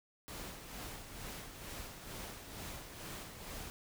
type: noise with tremolo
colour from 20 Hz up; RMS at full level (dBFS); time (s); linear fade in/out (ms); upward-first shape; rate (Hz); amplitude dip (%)
pink; -45; 0.28-3.7; 0; sine; 2.2; 50
effects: none